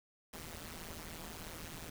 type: noise with amplitude modulation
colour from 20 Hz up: pink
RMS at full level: -43 dBFS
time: 0.33-1.9 s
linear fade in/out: 5 ms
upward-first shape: sine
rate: 162 Hz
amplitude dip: 100%
effects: none